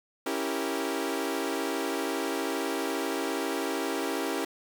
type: chord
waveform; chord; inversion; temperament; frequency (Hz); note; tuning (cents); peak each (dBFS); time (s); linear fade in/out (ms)
sawtooth; C# diminished seventh; none; equal; 277.2 / 329.6 / 392 / 466.2; C#4 / E4 / G4 / Bb4; 0 / 0 / 0 / 0; -30 / -30 / -30 / -32; 0.26-4.45; 5
effects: 8-bit